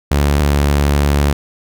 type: tone pair in turn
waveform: sawtooth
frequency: 71.8 / 71.8 Hz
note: D2 / D2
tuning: -39 / -39 cents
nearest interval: unison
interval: 0 cents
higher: neither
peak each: -7 dBFS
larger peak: neither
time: 0.11-0.4 / 0.4-1.33 s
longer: second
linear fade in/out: 5 ms
effects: none